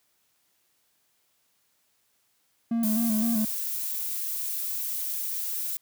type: tone with vibrato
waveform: triangle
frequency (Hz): 223.6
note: A3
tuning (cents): +28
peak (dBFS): -21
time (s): 2.71-3.45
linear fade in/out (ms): 5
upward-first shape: square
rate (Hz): 3.9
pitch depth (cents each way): 56
type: noise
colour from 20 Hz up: violet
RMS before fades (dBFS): -31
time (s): 2.83-5.77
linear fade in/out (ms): 2
effects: white hiss -70 dBFS RMS until 5.81 s + high-pass 60 Hz 12 dB/octave